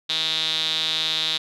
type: tone with band-pass filter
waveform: sawtooth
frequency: 158.8 Hz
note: D#3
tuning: 36 cents sharp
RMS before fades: -24 dBFS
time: 0.09-1.38 s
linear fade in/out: 10 ms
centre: 3700 Hz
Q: 8.1
effects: none